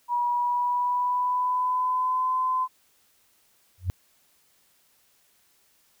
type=tone with pitch glide; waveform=sine; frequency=966 to 1023.4 Hz; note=B5 to C6; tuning=-39 to -39 cents; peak=-22 dBFS; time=0.08-2.68 s; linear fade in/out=50 ms; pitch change=+100 cents; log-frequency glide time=0.27-2.35 s
type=tone with exponential growth; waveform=sine; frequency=90.7 Hz; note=F#2; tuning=34 cents flat; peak=-19 dBFS; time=3.78-3.9 s; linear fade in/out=0 ms; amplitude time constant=26 ms
effects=white hiss -64 dBFS RMS until 6 s